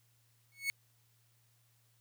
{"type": "tone with exponential growth", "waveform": "40% pulse", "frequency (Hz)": 2209, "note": "C#7", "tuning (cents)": -7, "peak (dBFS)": -28, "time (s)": [0.52, 0.7], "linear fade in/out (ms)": 0, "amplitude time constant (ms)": 37, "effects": ["added 116 Hz sine -70 dBFS peak until 2 s", "white hiss -73 dBFS RMS until 2 s"]}